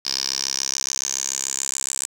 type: tone with band-pass filter sweep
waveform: 10% pulse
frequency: 67 Hz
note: C2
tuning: 42 cents sharp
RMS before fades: -26 dBFS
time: 0.05-2.06 s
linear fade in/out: 5 ms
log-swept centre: 5100 to 7800 Hz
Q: 8
effects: 7-bit